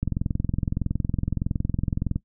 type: click train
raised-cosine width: 5 ms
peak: -12 dBFS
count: 47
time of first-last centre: 0.03-2.16 s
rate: 21.6 Hz
effects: noise-tail reverb RT60 0.1 s tail -19 dB re dry